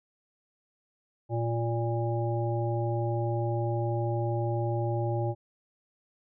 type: harmonic tone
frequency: 116.54 Hz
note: A#2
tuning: in tune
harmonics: 1 / 3 / 5 / 7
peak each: -28 / -33 / -35 / -36 dBFS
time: 1.29-5.35 s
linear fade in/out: 50 ms
effects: none